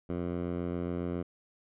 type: tone with band-pass filter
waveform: 10% pulse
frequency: 87.31 Hz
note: F2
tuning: in tune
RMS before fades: -34 dBFS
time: 0.09-1.23 s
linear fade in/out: 10 ms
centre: 240 Hz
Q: 0.51
effects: resampled to 8000 Hz